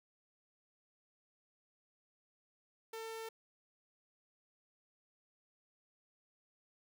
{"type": "tone", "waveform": "sawtooth", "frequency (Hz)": 448.5, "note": "A4", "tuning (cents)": 33, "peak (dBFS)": -39, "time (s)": [2.93, 3.29], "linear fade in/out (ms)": 5, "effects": []}